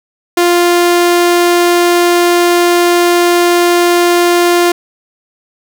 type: tone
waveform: sawtooth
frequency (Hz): 349.2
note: F4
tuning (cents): 0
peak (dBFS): -3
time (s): 0.37-4.72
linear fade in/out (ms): 5
effects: none